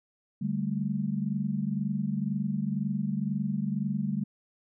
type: chord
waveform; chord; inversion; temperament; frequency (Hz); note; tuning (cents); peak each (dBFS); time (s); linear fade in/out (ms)
sine; D suspended fourth; none; equal with one note detuned; 146.83 / 196 / 218; D3 / G3 / A3; 0 / 0 / -16; -33 / -30 / -32; 0.41-4.24; 10
effects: none